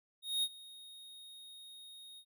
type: tone with ADSR envelope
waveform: square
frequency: 3729 Hz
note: A#7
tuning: in tune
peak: -30 dBFS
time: 0.22-2.25 s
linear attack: 210 ms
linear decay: 51 ms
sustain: -21 dB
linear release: 70 ms
effects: none